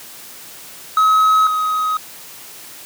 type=tone pair in turn; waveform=triangle; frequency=1278 / 1262.6 Hz; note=D#6 / D#6; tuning=+46 / +25 cents; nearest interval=unison; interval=21 cents; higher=first; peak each=-8 / -14 dBFS; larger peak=first; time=0.97-1.47 / 1.47-1.97 s; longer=neither; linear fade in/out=2 ms; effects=white hiss -37 dBFS RMS until 2.85 s + high-pass 100 Hz 12 dB/octave